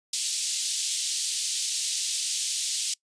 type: band-pass noise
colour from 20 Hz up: white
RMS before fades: -29 dBFS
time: 0.13-2.94 s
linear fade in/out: 5 ms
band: 3200 to 9100 Hz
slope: 24 dB/octave
effects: noise-tail reverb RT60 0.1 s tail -24 dB re dry + resampled to 22050 Hz